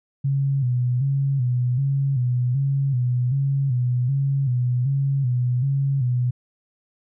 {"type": "tone with vibrato", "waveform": "sine", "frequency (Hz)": 130.7, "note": "C3", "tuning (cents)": -1, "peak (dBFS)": -18, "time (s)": [0.24, 6.31], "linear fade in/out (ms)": 10, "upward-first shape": "square", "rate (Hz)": 1.3, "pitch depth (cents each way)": 93, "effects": []}